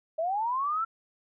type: linear sweep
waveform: sine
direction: up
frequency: 620 to 1358 Hz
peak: -26 dBFS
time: 0.18-0.85 s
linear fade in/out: 10 ms
effects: none